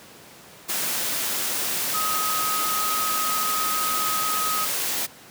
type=tone in noise; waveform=sine; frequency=1262 Hz; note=D#6; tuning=24 cents sharp; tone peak=-25 dBFS; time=1.93-4.66 s; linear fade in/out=20 ms; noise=white; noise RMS=-26 dBFS; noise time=0.68-5.07 s; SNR=-2 dB; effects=pink hiss -46 dBFS RMS until 5.3 s + high-pass 150 Hz 12 dB/octave